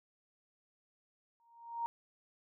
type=tone with exponential growth; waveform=sine; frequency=932.3 Hz; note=A#5; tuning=in tune; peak=-31 dBFS; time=1.4-1.86 s; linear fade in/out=0 ms; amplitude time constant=100 ms; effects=none